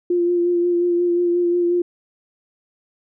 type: tone with vibrato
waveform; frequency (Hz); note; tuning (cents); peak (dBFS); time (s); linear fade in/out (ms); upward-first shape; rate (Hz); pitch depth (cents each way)
sine; 349.2; F4; 0; -15; 0.1-1.82; 5; sine; 5.6; 21
effects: none